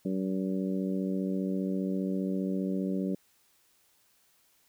harmonic tone, 95 Hz, F#2, 46 cents sharp, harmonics 2 / 3 / 4 / 5 / 6, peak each -30 / -34 / -38 / -41 / -42 dBFS, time 0.05-3.15 s, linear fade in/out 5 ms, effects white hiss -67 dBFS RMS until 4.68 s

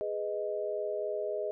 sine chord, G# minor, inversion none, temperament just, 415.3 / 498.4 / 623 Hz, G#4 / B4 / D#5, 0 / +16 / +2 cents, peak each -35 / -39 / -34 dBFS, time 0.01-1.51 s, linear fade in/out 0 ms, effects none

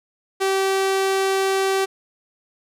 sawtooth tone, 386.1 Hz, G4, 26 cents flat, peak -14 dBFS, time 0.4-1.86 s, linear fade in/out 20 ms, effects low-pass 12000 Hz 12 dB/octave

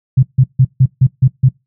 sine tone bursts, 130.81 Hz, C3, in tune, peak -4 dBFS, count 7, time 0.17-1.49 s, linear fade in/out 10 ms, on 60 ms, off 150 ms, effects noise-tail reverb RT60 0.2 s tail -22 dB re dry

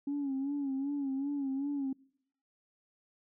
sine tone with vibrato, 277.2 Hz, C#4, in tune, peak -30 dBFS, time 0.07-1.93 s, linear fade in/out 5 ms, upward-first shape sine, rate 2.6 Hz, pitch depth 69 cents each way, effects noise-tail reverb RT60 0.7 s tail -26 dB re dry + tanh soft clip ceiling -28 dBFS

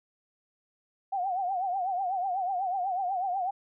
sine tone with vibrato, 748 Hz, F#5, 19 cents sharp, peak -27 dBFS, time 1.12-3.51 s, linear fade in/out 10 ms, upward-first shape triangle, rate 8.1 Hz, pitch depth 130 cents each way, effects none

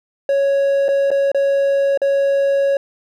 triangle tone with dropouts, 554.4 Hz, C#5, in tune, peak -11 dBFS, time 0.29-2.77 s, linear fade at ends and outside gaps 2 ms, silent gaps 0.883-0.888 / 1.105-1.114 / 1.317-1.346 / 1.975-2.017 s, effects none

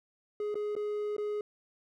triangle tone with dropouts, 418 Hz, G#4, 11 cents sharp, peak -29 dBFS, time 0.4-1.41 s, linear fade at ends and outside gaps 2 ms, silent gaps 0.544-0.554 / 0.753-0.764 / 1.166-1.181 s, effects none

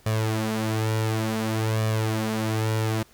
sawtooth tone with flanger, 110 Hz, A2, in tune, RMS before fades -25 dBFS, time 0.06-3.03 s, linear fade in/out 5 ms, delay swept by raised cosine 1.7 to 7 ms, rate 0.56 Hz, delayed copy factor +0.65, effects pink hiss -56 dBFS RMS until 3.13 s

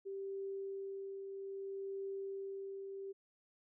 sine tone with tremolo, 391.1 Hz, G4, 4 cents flat, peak -39 dBFS, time 0.05-3.13 s, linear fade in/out 20 ms, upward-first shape triangle, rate 0.62 Hz, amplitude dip 40%, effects none

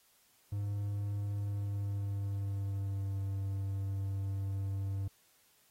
triangle tone with pitch glide, 101.6 to 97.8 Hz, G#2 to G2, -38 to -4 cents, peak -31 dBFS, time 0.52-5.08 s, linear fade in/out 5 ms, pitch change -66 cents, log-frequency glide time 1.34-3.19 s, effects white hiss -68 dBFS RMS until 5.7 s + AAC 48 kbps

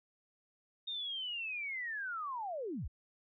sine linear sweep, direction down, 3700 to 30.87 Hz, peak -37 dBFS, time 0.87-2.88 s, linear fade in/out 10 ms, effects none

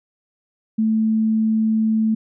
sine tone, 220 Hz, A3, in tune, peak -15 dBFS, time 0.78-2.15 s, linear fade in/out 10 ms, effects none

